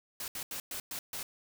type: noise bursts at uneven times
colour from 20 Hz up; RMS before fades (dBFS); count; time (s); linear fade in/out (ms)
white; -39; 6; 0.2-0.28 / 0.35-0.43 / 0.51-0.6 / 0.71-0.8 / 0.91-0.99 / 1.13-1.23; 2
effects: none